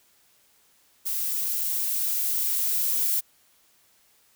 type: noise with level ramp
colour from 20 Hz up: violet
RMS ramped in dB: -28 to -24 dBFS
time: 1.05-3.21 s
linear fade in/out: 20 ms
effects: white hiss -62 dBFS RMS until 4.35 s